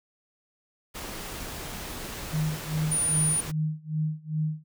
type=noise; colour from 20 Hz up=pink; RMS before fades=-37 dBFS; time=0.94-3.52 s; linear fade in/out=20 ms
type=tone with tremolo; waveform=sine; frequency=155.1 Hz; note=D#3; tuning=5 cents flat; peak=-23 dBFS; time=2.32-4.64 s; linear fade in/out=20 ms; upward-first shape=sine; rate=2.5 Hz; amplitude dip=95%
type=tone; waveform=sine; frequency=9520 Hz; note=D9; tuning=22 cents sharp; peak=-23 dBFS; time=2.91-3.41 s; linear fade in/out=10 ms
effects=none